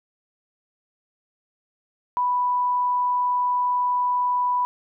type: tone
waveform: sine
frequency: 987.8 Hz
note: B5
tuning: in tune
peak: -19 dBFS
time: 2.17-4.65 s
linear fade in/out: 0 ms
effects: none